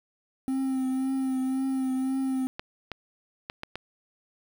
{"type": "tone with vibrato", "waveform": "triangle", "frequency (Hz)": 263.3, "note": "C4", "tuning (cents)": 11, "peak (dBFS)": -23, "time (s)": [0.48, 2.47], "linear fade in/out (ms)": 0, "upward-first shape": "triangle", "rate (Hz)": 1.9, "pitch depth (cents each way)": 29}
{"type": "clicks", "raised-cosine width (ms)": 0.3, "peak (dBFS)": -18, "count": 5, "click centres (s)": [2.595, 2.917, 3.499, 3.634, 3.756]}
{"effects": ["8-bit"]}